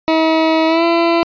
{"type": "tone with pitch glide", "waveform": "20% pulse", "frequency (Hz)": [320.4, 336.7], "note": ["E4", "E4"], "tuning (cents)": [-49, 37], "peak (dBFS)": -6, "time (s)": [0.08, 1.23], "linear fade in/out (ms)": 0, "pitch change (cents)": 86, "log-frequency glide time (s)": [0.67, 0.84], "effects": ["resampled to 11025 Hz"]}